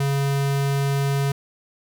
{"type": "tone", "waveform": "square", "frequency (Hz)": 139.2, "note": "C#3", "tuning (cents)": 8, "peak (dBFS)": -20, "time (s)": [0, 1.32], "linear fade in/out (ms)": 5, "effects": []}